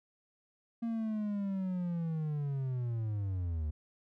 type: linear sweep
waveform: triangle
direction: down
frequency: 233.1 to 73.42 Hz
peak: -30 dBFS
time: 0.82-3.71 s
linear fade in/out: 10 ms
effects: none